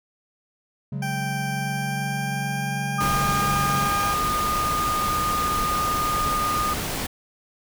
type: chord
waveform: triangle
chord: C# suspended fourth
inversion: none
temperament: equal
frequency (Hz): 138.59 / 185 / 207.7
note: C#3 / F#3 / G#3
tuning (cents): 0 / 0 / 0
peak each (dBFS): -26 / -31 / -32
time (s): 0.92-3.89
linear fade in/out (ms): 5
type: tone with pitch glide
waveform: 20% pulse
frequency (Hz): 784 to 804.6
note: G5 to G5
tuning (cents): 0 to +45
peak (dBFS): -23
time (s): 1.02-4.14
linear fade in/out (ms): 5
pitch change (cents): +45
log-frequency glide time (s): 1.5-3.28
type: tone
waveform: sine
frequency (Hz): 1223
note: D#6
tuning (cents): -30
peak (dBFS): -22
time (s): 2.98-6.74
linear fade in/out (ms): 10
type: noise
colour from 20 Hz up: pink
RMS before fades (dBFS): -28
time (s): 3-7.07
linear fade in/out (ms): 10
effects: none